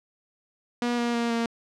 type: tone with pitch steps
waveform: sawtooth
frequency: 240.8 / 237.8 / 234.8 / 231.8 Hz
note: B3 / A#3 / A#3 / A#3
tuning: -44 / +35 / +13 / -10 cents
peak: -20 dBFS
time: 0.82-1.46 s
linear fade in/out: 2 ms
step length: 160 ms
effects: low-pass 6000 Hz 12 dB/octave